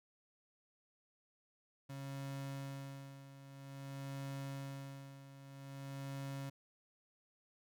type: tone with tremolo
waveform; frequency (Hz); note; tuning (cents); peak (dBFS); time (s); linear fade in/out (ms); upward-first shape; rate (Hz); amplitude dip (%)
35% pulse; 137.5; C#3; -14; -40; 1.89-6.5; 10; sine; 0.51; 75
effects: none